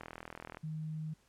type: click train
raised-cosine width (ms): 0.5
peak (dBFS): -29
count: 24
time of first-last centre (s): 0.01-0.571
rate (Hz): 41
type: tone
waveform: sine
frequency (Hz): 156.2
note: D#3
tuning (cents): +7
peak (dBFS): -37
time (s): 0.63-1.14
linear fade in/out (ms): 10
effects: pink hiss -70 dBFS RMS until 1.28 s + low-pass 11000 Hz 12 dB/octave